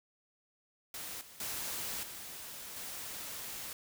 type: noise with level steps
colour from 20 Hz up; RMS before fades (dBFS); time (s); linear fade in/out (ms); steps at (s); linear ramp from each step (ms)
white; -43 / -54 / -39 / -46 / -43; 0.94-3.73; 2; 1.21 / 1.4 / 2.03 / 2.76; 2
effects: none